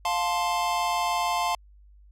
square chord, F major, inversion none, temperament equal with one note detuned, 702.9 / 880 / 1046.5 Hz, F5 / A5 / C6, +11 / 0 / 0 cents, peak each -29 dBFS, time 0.05-1.55 s, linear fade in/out 2 ms, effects added 50 Hz sine -50 dBFS peak until 2.11 s + low-pass 11000 Hz 12 dB/octave

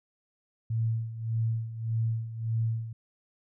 sine tone with tremolo, 113.2 Hz, A2, 50 cents sharp, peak -24 dBFS, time 0.7-2.93 s, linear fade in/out 5 ms, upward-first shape sine, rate 1.7 Hz, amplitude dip 75%, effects none

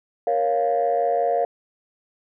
sine chord, Bb minor, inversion none, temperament equal with one note detuned, 468.9 / 554.4 / 698.5 Hz, Bb4 / Db5 / F5, +10 / 0 / 0 cents, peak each -23 / -23 / -20 dBFS, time 0.27-1.45 s, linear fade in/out 2 ms, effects tanh soft clip ceiling -12 dBFS

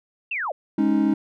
sine linear sweep, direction down, 2798 to 497.9 Hz, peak -24 dBFS, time 0.31-0.52 s, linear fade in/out 5 ms
triangle chord, Ab suspended fourth, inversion none, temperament just, 207.7 / 276.9 / 311.5 Hz, Ab3 / Db4 / Eb4, 0 / -2 / +2 cents, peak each -20 / -20 / -19 dBFS, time 0.78-1.14 s, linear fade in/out 5 ms
effects none

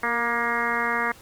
harmonic tone with a mistuned harmonic, 236.3 Hz, A#3, 24 cents sharp, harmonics 1 / 2 / 3 / 4 / 5 / 6 / 7 / 8 / 9, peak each -34 / -32 / -33 / -30 / -28 / -31 / -29 / -29 / -31 dBFS, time 0.03-1.12 s, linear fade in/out 5 ms, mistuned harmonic 2, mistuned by -20 cents, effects pink hiss -49 dBFS RMS until 1.21 s + MP3 96 kbps

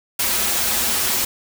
white noise with comb filter, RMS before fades -20 dBFS, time 0.19-1.25 s, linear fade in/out 5 ms, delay 6.7 ms, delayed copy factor -1, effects none

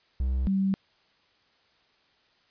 triangle / sine tone pair in turn, 64.5 / 193.28 Hz, C2 / G3, -24 / -24 cents, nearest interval octave + perfect fifth, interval 1900 cents, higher second, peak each -22 dBFS, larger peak neither, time 0.2-0.47 / 0.47-0.74 s, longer neither, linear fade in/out 0 ms, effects white hiss -65 dBFS RMS until 2.5 s + resampled to 11025 Hz

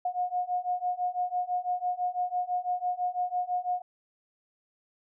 sine beating tone pair, 718 / 724 Hz, F5 / F#5, +48 / -38 cents, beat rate 6 Hz, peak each -31 / -30 dBFS, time 0.05-3.82 s, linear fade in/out 5 ms, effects none

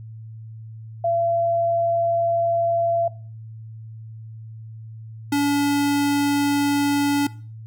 sine / square tone pair in turn, 678 / 285.8 Hz, E5 / D4, +49 / -47 cents, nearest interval octave + minor third, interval 1496 cents, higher first, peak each -18 / -18 dBFS, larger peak neither, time 1.04-3.08 / 5.32-7.27 s, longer first, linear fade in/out 5 ms, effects noise-tail reverb RT60 0.4 s tail -19 dB re dry + added 111 Hz sine -35 dBFS peak until 7.66 s

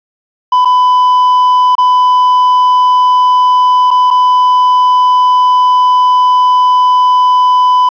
triangle tone with dropouts, 1000 Hz, B5, 21 cents sharp, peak -3 dBFS, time 0.52-7.89 s, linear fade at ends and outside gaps 5 ms, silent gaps 0.649-0.654 / 1.753-1.781 / 3.907-3.911 / 4.105-4.109 s, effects resampled to 11025 Hz + 7-bit

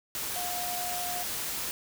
sine tone in noise, 714 Hz, F5, 38 cents sharp, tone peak -35 dBFS, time 0.36-1.23 s, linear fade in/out 0 ms, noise white, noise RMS -34 dBFS, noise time 0.15-1.71 s, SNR -4 dB, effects none

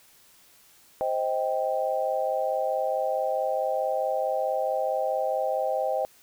sine chord, C minor, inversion none, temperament just, 523.3 / 627.9 / 784.9 Hz, C5 / Eb5 / G5, 0 / +16 / +2 cents, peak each -28 / -28 / -29 dBFS, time 1.01-6.05 s, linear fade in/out 0 ms, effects white hiss -57 dBFS RMS until 6.22 s

